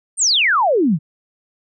sine exponential sweep, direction down, 9220 to 139 Hz, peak -12 dBFS, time 0.17-0.99 s, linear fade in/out 50 ms, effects none

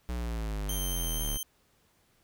square linear sweep, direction down, 61.74 to 35 Hz, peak -32 dBFS, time 0.09-1.37 s, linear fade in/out 0 ms
5% pulse tone with vibrato, 3136 Hz, G7, in tune, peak -26 dBFS, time 0.69-1.43 s, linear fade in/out 2 ms, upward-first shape sine, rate 4.1 Hz, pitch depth 9 cents each way
effects pink hiss -68 dBFS RMS until 2.23 s

